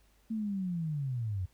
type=linear sweep; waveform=sine; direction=down; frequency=226.3 to 87.31 Hz; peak=-31 dBFS; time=0.3-1.46 s; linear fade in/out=10 ms; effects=added 50 Hz sine -64 dBFS peak until 1.53 s + pink hiss -69 dBFS RMS until 1.53 s